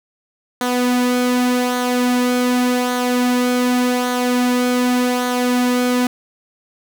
sawtooth tone with flanger, 247.9 Hz, B3, 7 cents sharp, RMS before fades -17 dBFS, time 0.61-6.07 s, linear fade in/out 2 ms, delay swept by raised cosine 0.38 to 2.98 ms, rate 0.86 Hz, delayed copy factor -0.5, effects none

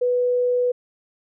sine tone, 493.3 Hz, B4, 2 cents flat, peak -17 dBFS, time 0.01-0.72 s, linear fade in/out 10 ms, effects none

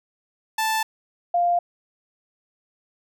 sawtooth / sine tone pair in turn, 880 / 698.5 Hz, A5 / F5, 0 / 0 cents, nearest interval major third, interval 400 cents, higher first, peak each -17 dBFS, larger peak neither, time 0.58-0.83 / 1.34-1.59 s, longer neither, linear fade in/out 5 ms, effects none

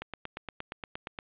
click train, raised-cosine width 0.3 ms, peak -20 dBFS, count 11, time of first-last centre 0.02-1.188 s, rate 8.56 Hz, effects resampled to 8000 Hz + 9-bit

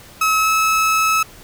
30% pulse tone with pitch glide, 1287 to 1296.7 Hz, E6 to E6, -42 to -29 cents, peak -11 dBFS, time 0.21-1.23 s, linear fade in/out 5 ms, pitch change +13 cents, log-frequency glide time 0.38-0.49 s, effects pink hiss -42 dBFS RMS until 1.43 s

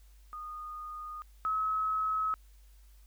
sine tone pair in turn, 1230 / 1284.3 Hz, D#6 / E6, -20 / -46 cents, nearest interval minor second, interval 74 cents, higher second, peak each -39 / -28 dBFS, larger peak second, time 0.33-1.22 / 1.45-2.34 s, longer neither, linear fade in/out 0 ms, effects added 50 Hz sine -54 dBFS peak until 3.06 s + white hiss -68 dBFS RMS until 3.06 s

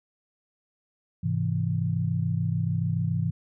sine chord, Ab augmented, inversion none, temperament equal, 103.83 / 130.81 / 164.81 Hz, Ab2 / C3 / E3, 0 / 0 / 0 cents, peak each -28 / -29 / -27 dBFS, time 1.23-3.31 s, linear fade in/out 10 ms, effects none

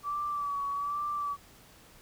sine tone with vibrato, 1151 Hz, D6, 35 cents flat, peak -30 dBFS, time 0.03-1.37 s, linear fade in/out 50 ms, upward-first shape sine, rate 1.2 Hz, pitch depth 41 cents each way, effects pink hiss -56 dBFS RMS until 2.01 s

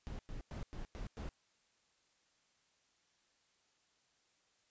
brown noise bursts, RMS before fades -44 dBFS, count 6, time 0.07-1.29 s, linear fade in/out 0 ms, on 120 ms, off 100 ms, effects white hiss -75 dBFS RMS until 4.7 s + resampled to 16000 Hz

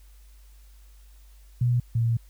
sine tone pair in turn, 121.8 / 115.8 Hz, B2 / A#2, -24 / -11 cents, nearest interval minor second, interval 87 cents, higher first, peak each -19 / -20 dBFS, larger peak first, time 1.61-1.8 / 1.95-2.17 s, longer second, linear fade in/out 5 ms, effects added 50 Hz sine -48 dBFS peak until 2.29 s + white hiss -62 dBFS RMS until 2.29 s

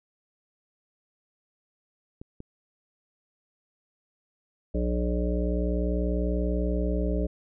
clicks, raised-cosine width 3 ms, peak -27 dBFS, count 2, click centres 2.215 / 2.404 s
harmonic tone, 60.2 Hz, B1, 44 cents flat, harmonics 1 / 3 / 5 / 7 / 9 / 10, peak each -26 / -31 / -33 / -34 / -36 / -36 dBFS, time 4.74-7.27 s, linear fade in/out 10 ms
effects none

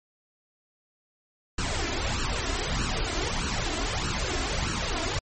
pink noise with flanger, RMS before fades -28 dBFS, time 1.58-5.19 s, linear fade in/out 5 ms, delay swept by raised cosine 0.7 to 3 ms, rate 1.6 Hz, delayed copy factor +0.7, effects MP3 32 kbps

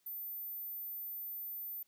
sine tone, 14080 Hz, A9, in tune, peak -40 dBFS, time 0.06-1.83 s, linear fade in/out 5 ms, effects white hiss -75 dBFS RMS until 1.87 s

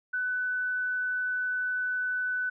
sine tone, 1498 Hz, F#6, 21 cents sharp, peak -27 dBFS, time 0.13-2.5 s, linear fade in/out 10 ms, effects none

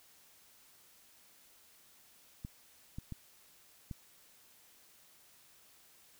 clicks, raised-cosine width 5 ms, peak -29 dBFS, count 4, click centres 2.449 / 2.985 / 3.123 / 3.912 s, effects white hiss -63 dBFS RMS until 6.19 s

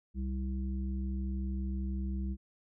harmonic tone, 65.2 Hz, C2, 5 cents flat, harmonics 1 / 3 / 5, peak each -33 / -38 / -47 dBFS, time 0.14-2.37 s, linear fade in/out 50 ms, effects none

